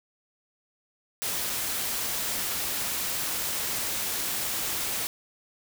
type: noise with dropouts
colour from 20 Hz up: white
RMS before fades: -30 dBFS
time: 1.22-5.07 s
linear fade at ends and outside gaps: 0 ms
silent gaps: 1.496-1.5 s
effects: none